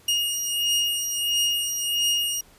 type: beating tone pair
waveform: sawtooth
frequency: 2857 / 2858.5 Hz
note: F7 / F7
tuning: +39 / +40 cents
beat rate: 1.5 Hz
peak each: -23 / -21 dBFS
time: 0.08-2.41 s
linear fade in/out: 5 ms
effects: pink hiss -54 dBFS RMS until 2.58 s + resampled to 32000 Hz